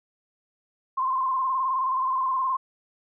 sine tone with vibrato, 1046.5 Hz, C6, in tune, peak -22 dBFS, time 0.97-2.57 s, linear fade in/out 10 ms, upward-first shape square, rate 19 Hz, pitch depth 40 cents each way, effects none

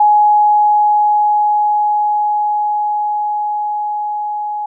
sine tone with level ramp, 838 Hz, G#5, 15 cents sharp, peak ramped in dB -6 to -18 dBFS, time 0-4.66 s, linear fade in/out 5 ms, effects none

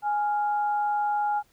sine tone pair together, 831.5 / 1396.9 Hz, G#5 / F6, +2 / 0 cents, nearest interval major sixth, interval 898 cents, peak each -23 / -35 dBFS, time 0.02-1.43 s, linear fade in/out 50 ms, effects pink hiss -64 dBFS RMS until 1.52 s

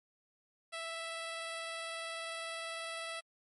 10% pulse tone with vibrato, 660 Hz, E5, 2 cents sharp, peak -31 dBFS, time 0.72-3.21 s, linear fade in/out 20 ms, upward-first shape triangle, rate 20 Hz, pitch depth 18 cents each way, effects MP3 48 kbps

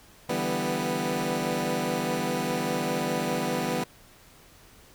15% pulse chord, E minor seventh, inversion third, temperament equal with one note detuned, 146.83 / 166.25 / 196 / 246.9 Hz, D3 / E3 / G3 / B3, 0 / +15 / 0 / 0 cents, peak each -29 / -26 / -26 / -23 dBFS, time 0.29-3.84 s, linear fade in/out 5 ms, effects pink hiss -54 dBFS RMS until 4.94 s

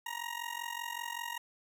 20% pulse tone with amplitude modulation, 943 Hz, A#5, 20 cents sharp, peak -29 dBFS, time 0.06-1.38 s, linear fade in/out 5 ms, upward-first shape sine, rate 45.2 Hz, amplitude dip 85%, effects none

